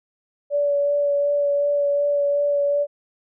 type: tone with vibrato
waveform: sine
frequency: 574 Hz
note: D5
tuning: 40 cents flat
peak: -17 dBFS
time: 0.5-2.87 s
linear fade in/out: 50 ms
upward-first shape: sine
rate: 2.7 Hz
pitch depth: 13 cents each way
effects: none